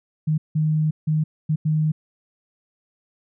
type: tone bursts at uneven times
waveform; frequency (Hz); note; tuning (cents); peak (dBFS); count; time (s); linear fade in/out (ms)
sine; 154.9; D#3; -7; -17; 5; 0.27-0.38 / 0.55-0.91 / 1.07-1.24 / 1.49-1.56 / 1.65-1.92; 10
effects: none